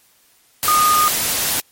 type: tone in noise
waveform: sine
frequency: 1227 Hz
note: D#6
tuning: 25 cents flat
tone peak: -12 dBFS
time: 0.68-1.08 s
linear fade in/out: 0 ms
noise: white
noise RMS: -19 dBFS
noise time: 0.63-1.6 s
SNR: +4 dB
effects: white hiss -55 dBFS RMS until 1.71 s + MP3 64 kbps